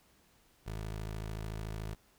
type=tone; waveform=20% pulse; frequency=53.6 Hz; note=A1; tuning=45 cents flat; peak=-33 dBFS; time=0.66-1.95 s; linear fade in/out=10 ms; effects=pink hiss -67 dBFS RMS until 2.18 s